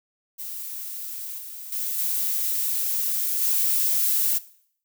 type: noise with level steps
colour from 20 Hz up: violet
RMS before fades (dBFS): -34 / -38 / -28 / -25 / -22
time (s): 0.38-4.39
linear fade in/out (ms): 20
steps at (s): 1.38 / 1.72 / 1.98 / 3.41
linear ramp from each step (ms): 5
effects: noise-tail reverb RT60 0.6 s tail -18 dB re dry